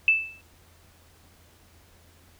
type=tone with exponential decay; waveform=sine; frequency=2637 Hz; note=E7; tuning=in tune; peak=-13 dBFS; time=0.08-0.41 s; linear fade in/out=1 ms; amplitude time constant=71 ms; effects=added 84 Hz sine -58 dBFS peak until 2.39 s + pink hiss -58 dBFS RMS until 2.39 s